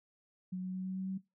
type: tone with pitch steps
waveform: sine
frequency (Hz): 183.9 / 185.18 / 186.47 / 187.76 / 189.07 / 190.39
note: F#3 / F#3 / F#3 / F#3 / F#3 / F#3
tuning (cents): -10 / +2 / +14 / +26 / +38 / +50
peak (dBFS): -35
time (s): 0.52-1.18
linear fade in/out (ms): 10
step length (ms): 110
effects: noise-tail reverb RT60 0.2 s tail -18 dB re dry